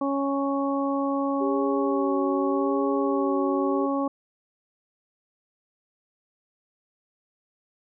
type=harmonic tone; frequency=277.2 Hz; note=C#4; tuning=in tune; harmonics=1 / 2 / 3 / 4; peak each=-25 / -29 / -33 / -31 dBFS; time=0.01-4.08 s; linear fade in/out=5 ms
type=tone with vibrato; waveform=sine; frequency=392 Hz; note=G4; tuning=in tune; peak=-26 dBFS; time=1.4-3.87 s; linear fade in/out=20 ms; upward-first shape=sine; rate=0.83 Hz; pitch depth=62 cents each way
effects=none